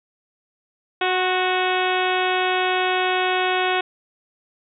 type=harmonic tone with a mistuned harmonic; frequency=369.1 Hz; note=F#4; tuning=4 cents flat; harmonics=1 / 2 / 3 / 4 / 5 / 6 / 7 / 8 / 9 / 10; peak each=-24 / -23 / -28 / -27 / -30 / -31 / -28 / -34 / -31 / -36 dBFS; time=1.01-3.81 s; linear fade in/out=5 ms; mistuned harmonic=3; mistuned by=-27 cents; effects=none